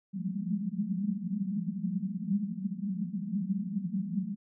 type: band-pass noise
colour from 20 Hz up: pink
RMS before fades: -33 dBFS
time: 0.13-4.36 s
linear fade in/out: 20 ms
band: 180 to 210 Hz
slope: 96 dB/octave
effects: none